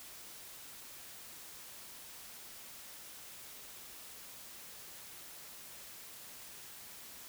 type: silence
effects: white hiss -51 dBFS RMS until 7.28 s